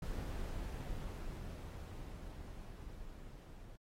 brown noise with level ramp, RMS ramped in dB -40 to -53 dBFS, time 0.02-3.76 s, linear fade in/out 5 ms, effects AAC 48 kbps

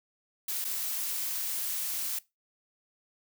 blue noise with dropouts, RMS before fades -33 dBFS, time 0.48-2.19 s, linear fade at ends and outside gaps 5 ms, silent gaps 0.644-0.649 s, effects noise-tail reverb RT60 0.2 s tail -19 dB re dry

